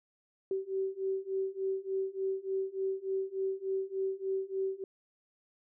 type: beating tone pair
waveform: sine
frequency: 382.6 / 386 Hz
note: G4 / G4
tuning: -42 / -27 cents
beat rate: 3.4 Hz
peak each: -35 / -34 dBFS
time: 0.51-4.84 s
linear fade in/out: 2 ms
effects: none